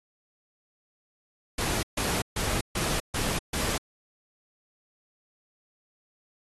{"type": "noise bursts", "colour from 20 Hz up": "pink", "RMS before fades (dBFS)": -29, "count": 6, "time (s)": [1.58, 3.78], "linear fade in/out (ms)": 5, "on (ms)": 250, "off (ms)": 140, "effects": ["AAC 32 kbps"]}